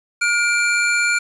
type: tone pair together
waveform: square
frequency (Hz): 1428.7 / 2349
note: F6 / D7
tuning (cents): +39 / 0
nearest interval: major sixth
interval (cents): 861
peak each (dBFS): -19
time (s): 0.21-1.19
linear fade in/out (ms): 10
effects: resampled to 24000 Hz + 7-bit